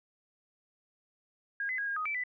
sine tone with pitch steps, 1629 / 2029 / 1641 / 1622 / 1250 / 2321 / 1991 Hz, G#6 / B6 / G#6 / G#6 / D#6 / D7 / B6, -34 / +46 / -21 / -41 / +8 / -21 / +14 cents, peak -31 dBFS, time 1.6-2.237 s, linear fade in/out 2 ms, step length 91 ms, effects none

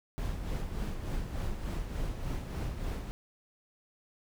brown noise with tremolo, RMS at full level -33 dBFS, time 0.18-3.11 s, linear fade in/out 0 ms, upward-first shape sine, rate 3.4 Hz, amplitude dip 50%, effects none

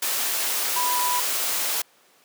sine tone in noise, 986 Hz, B5, 3 cents flat, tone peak -23 dBFS, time 0.76-1.2 s, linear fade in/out 5 ms, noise white, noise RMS -25 dBFS, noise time 0.02-1.82 s, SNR -1 dB, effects pink hiss -57 dBFS RMS until 2.24 s + high-pass 400 Hz 12 dB/octave

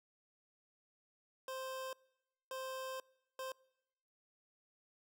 25% pulse tone bursts at uneven times, 523.3 Hz, C5, in tune, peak -38 dBFS, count 3, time 1.48-1.93 / 2.51-3 / 3.39-3.52 s, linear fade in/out 2 ms, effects noise-tail reverb RT60 0.9 s tail -25 dB re dry

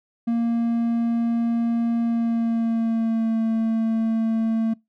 triangle tone with pitch glide, 232.6 to 224.4 Hz, A#3 to A3, -4 to +34 cents, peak -17 dBFS, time 0.27-4.74 s, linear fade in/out 10 ms, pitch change -62 cents, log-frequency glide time 2.02-3.35 s, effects noise-tail reverb RT60 0.2 s tail -25 dB re dry

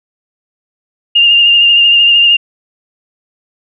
sine tone with vibrato, 2812 Hz, F7, 11 cents sharp, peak -4 dBFS, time 1.15-2.37 s, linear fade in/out 10 ms, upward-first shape triangle, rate 13 Hz, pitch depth 29 cents each way, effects none

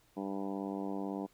harmonic tone, 98.1 Hz, G2, 2 cents sharp, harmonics 2 / 3 / 4 / 5 / 6 / 7 / 8 / 9 / 10, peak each -40 / -39 / -44 / -46 / -50 / -47 / -49 / -50 / -52 dBFS, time 0.16-1.27 s, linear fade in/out 20 ms, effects pink hiss -68 dBFS RMS until 1.33 s

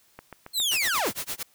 click train, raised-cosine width 0.5 ms, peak -25 dBFS, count 6, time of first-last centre 0.19-0.875 s, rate 7.3 Hz
sawtooth linear sweep, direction down, 4276 to 35.38 Hz, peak -20 dBFS, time 0.53-1.12 s, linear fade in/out 50 ms
white noise with tremolo, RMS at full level -30 dBFS, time 0.71-1.43 s, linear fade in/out 5 ms, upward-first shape sine, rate 8.7 Hz, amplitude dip 100%
effects white hiss -62 dBFS RMS until 1.54 s

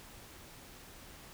silence, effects pink hiss -53 dBFS RMS until 1.33 s

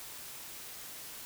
silence, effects white hiss -46 dBFS RMS until 1.25 s

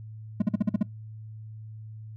triangle tone bursts, 207.7 Hz, G#3, in tune, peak -17 dBFS, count 7, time 0.4-0.829 s, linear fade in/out 5 ms, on 21 ms, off 47 ms, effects noise-tail reverb RT60 0.2 s tail -23 dB re dry + added 109 Hz sine -39 dBFS peak until 2.16 s

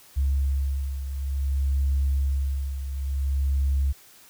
sine beating tone pair, 68.6 / 69.16 Hz, C#2 / C#2, -17 / -3 cents, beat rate 0.56 Hz, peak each -22 / -28 dBFS, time 0.16-3.93 s, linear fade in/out 20 ms, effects tanh soft clip ceiling -16 dBFS + white hiss -52 dBFS RMS until 4.29 s

